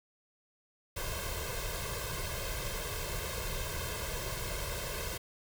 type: noise with comb filter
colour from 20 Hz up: pink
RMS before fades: -37 dBFS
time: 0.96-5.18 s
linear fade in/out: 10 ms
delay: 1.9 ms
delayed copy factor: +0.95
effects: none